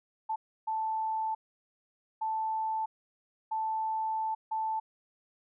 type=tone bursts at uneven times; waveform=sine; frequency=880 Hz; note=A5; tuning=in tune; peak=-29 dBFS; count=5; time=0.29-0.36 / 0.67-1.35 / 2.21-2.86 / 3.51-4.35 / 4.51-4.8 s; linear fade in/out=10 ms; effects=none